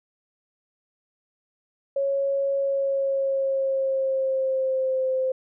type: tone with pitch glide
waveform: sine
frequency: 552 to 521 Hz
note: C#5 to C5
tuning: -7 to -7 cents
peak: -21 dBFS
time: 1.96-5.32 s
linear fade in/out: 5 ms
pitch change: -100 cents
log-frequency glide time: 2.58-5.08 s
effects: none